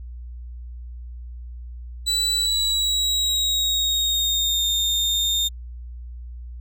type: tone with pitch glide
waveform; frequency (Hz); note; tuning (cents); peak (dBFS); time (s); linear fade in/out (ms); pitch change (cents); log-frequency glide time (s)
35% pulse; 3958 to 3651; B7 to A#7; +3 to -37; -18; 2.06-5.49; 20; -140; 2.34-4.65
effects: added 60 Hz sine -33 dBFS peak until 6.6 s